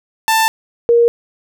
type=tone pair in turn; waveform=sawtooth / sine; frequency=888 / 470.4 Hz; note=A5 / A#4; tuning=+16 / +16 cents; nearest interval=major seventh; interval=1100 cents; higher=first; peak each=-7 dBFS; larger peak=neither; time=0.28-0.48 / 0.89-1.08 s; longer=first; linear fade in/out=0 ms; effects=none